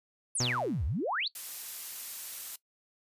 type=exponential two-way sweep; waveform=sine; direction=down then up; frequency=10900 to 62.8 to 4699 Hz; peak=-29 dBFS; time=0.35-1.28 s; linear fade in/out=5 ms; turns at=0.85 s
type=tone with exponential decay; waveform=sawtooth; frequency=123.47 Hz; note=B2; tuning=in tune; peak=-25 dBFS; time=0.4-1.05 s; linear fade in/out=5 ms; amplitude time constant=140 ms
type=noise; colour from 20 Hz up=blue; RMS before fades=-39 dBFS; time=1.35-2.56 s; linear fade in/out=5 ms
effects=noise-tail reverb RT60 0.1 s tail -19 dB re dry + resampled to 32000 Hz